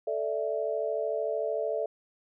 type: chord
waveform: sine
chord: A suspended fourth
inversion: none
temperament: just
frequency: 440 / 586.7 / 660 Hz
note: A4 / D5 / E5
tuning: 0 / -2 / +2 cents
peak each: -32 dBFS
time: 0.07-1.86 s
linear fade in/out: 5 ms
effects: none